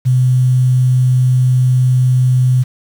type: tone with quantisation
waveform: sine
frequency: 127.2 Hz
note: C3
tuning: 48 cents flat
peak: -8 dBFS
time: 0.05-2.64 s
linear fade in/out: 20 ms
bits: 6
effects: none